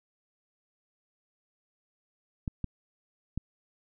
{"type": "clicks", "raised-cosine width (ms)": 5, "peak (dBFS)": -19, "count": 3, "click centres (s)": [2.478, 2.643, 3.376], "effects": []}